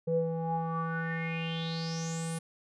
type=tone with low-pass filter sweep; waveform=square; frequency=164.2 Hz; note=E3; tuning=6 cents flat; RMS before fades=-33 dBFS; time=0.07-2.39 s; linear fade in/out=10 ms; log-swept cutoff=440 to 10000 Hz; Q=8.2; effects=none